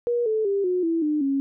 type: tone with pitch steps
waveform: sine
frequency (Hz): 478.5 / 436.3 / 397.7 / 362.6 / 330.6 / 301.4 / 274.8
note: A#4 / A4 / G4 / F#4 / E4 / D4 / C#4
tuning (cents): +45 / -15 / +25 / -35 / +5 / +45 / -15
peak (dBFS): -20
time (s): 0.07-1.4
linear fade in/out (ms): 0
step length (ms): 190
effects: none